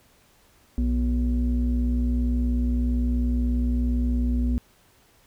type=tone pair together; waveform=sine; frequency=60.6 / 243.6 Hz; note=B1 / B3; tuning=-32 / -24 cents; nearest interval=2 octaves; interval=2408 cents; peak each=-20 / -24 dBFS; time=0.78-4.58 s; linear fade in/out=0 ms; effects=tanh soft clip ceiling -16 dBFS + pink hiss -59 dBFS RMS until 5.26 s